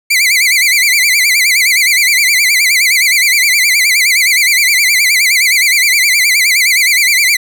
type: tone with vibrato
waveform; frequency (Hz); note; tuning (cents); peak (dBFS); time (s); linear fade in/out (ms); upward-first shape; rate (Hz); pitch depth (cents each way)
sawtooth; 2177; C#7; -32; -4; 0.1-7.37; 10; sine; 9.6; 160
effects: none